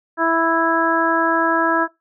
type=harmonic tone; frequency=329.6 Hz; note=E4; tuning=in tune; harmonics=1 / 2 / 3 / 4 / 5; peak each=-21 / -21 / -21 / -21 / -21 dBFS; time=0.17-1.88 s; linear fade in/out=50 ms; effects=noise-tail reverb RT60 0.2 s tail -21 dB re dry